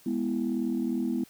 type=chord; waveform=sine; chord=E major; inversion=first; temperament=equal; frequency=207.7 / 246.9 / 329.6 Hz; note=G#3 / B3 / E4; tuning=0 / 0 / 0 cents; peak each=-31 / -28 / -31 dBFS; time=0.06-1.24 s; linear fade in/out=5 ms; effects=tanh soft clip ceiling -19 dBFS + white hiss -57 dBFS RMS until 1.29 s